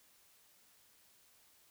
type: silence
effects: white hiss -67 dBFS RMS until 1.7 s